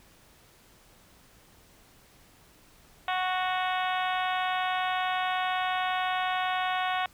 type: harmonic tone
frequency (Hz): 369.1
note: F#4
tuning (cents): -4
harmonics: 2 / 3 / 4 / 5 / 6 / 7 / 8 / 9 / 10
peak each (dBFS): -29 / -33 / -35 / -37 / -39 / -40 / -41 / -42 / -43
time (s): 3.08-7.06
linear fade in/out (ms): 2
effects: pink hiss -58 dBFS RMS until 7.13 s